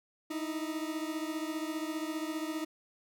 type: beating tone pair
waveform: 40% pulse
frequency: 309.9 / 324.9 Hz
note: D#4 / E4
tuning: -7 / -25 cents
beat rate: 15 Hz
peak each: -35 / -38 dBFS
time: 0.3-2.65 s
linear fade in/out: 10 ms
effects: none